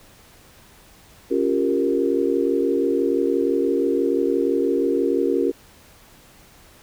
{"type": "chord", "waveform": "sine", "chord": "G half-diminished seventh", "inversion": "second", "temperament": "equal with one note detuned", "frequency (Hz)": [277.2, 349.2, 395.2, 466.2], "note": ["Db4", "F4", "G4", "Bb4"], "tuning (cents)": [0, 0, 14, 0], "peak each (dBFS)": -23, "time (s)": [1.3, 5.52], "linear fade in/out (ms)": 20, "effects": ["pink hiss -50 dBFS RMS until 6.82 s"]}